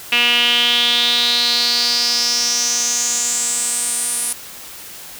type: tone with band-pass filter sweep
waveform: sawtooth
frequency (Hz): 240.1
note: B3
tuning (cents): -49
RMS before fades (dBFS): -17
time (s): 0.12-4.33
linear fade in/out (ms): 5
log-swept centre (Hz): 2700 to 10000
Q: 6.4
effects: white hiss -35 dBFS RMS until 5.19 s